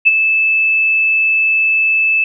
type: tone with ADSR envelope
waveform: sine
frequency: 2623 Hz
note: E7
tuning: 9 cents flat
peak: -3 dBFS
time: 0.05-2.24 s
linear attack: 23 ms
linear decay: 27 ms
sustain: -7 dB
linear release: 3 ms
effects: none